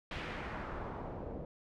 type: noise with low-pass filter sweep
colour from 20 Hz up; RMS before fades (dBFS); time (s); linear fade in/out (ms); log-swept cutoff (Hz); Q
pink; -42; 0.11-1.45; 2; 3000 to 490; 1.4
effects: none